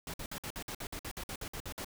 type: noise bursts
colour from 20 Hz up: pink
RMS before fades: -41 dBFS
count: 15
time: 0.07-1.846 s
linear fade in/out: 2 ms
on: 68 ms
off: 54 ms
effects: none